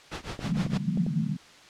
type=noise with tremolo; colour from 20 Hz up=pink; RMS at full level=-33 dBFS; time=0.11-0.78 s; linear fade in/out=10 ms; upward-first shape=triangle; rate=6.5 Hz; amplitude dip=100%
type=clicks; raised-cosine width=2 ms; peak=-23 dBFS; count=7; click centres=0.392 / 0.572 / 0.625 / 0.665 / 0.734 / 0.974 / 1.065 s
type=band-pass noise; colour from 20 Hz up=pink; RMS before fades=-28 dBFS; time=0.44-1.37 s; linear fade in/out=10 ms; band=150 to 210 Hz; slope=48 dB/octave
effects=white hiss -51 dBFS RMS until 1.69 s + low-pass 5000 Hz 12 dB/octave